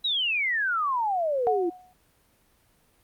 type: exponential sweep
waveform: sine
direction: down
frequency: 3951 to 329.6 Hz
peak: -23 dBFS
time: 0.04-1.7 s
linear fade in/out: 10 ms
type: tone with exponential decay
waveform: sine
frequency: 732 Hz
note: F#5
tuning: 19 cents flat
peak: -19 dBFS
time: 1.47-1.93 s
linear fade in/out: 0 ms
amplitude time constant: 100 ms
effects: pink hiss -64 dBFS RMS until 3.03 s + Opus 32 kbps